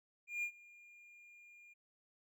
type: tone with ADSR envelope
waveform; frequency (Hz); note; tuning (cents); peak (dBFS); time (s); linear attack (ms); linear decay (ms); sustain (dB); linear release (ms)
triangle; 2413; D7; +46; -33; 0.27-1.74; 160; 80; -23; 15
effects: none